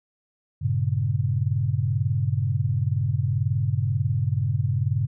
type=chord; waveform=sine; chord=G diminished; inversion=none; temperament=equal; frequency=98 / 116.54 / 138.59 Hz; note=G2 / Bb2 / Db3; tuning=0 / 0 / 0 cents; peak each=-25 dBFS; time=0.61-5.07 s; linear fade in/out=20 ms; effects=none